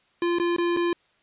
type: tone with dropouts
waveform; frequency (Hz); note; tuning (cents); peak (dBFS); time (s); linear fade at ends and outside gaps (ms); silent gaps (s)
square; 345.5; F4; -19; -22; 0.22-0.93; 2; 0.386-0.398 / 0.564-0.583 / 0.765-0.77
effects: white hiss -64 dBFS RMS until 1.22 s + resampled to 8000 Hz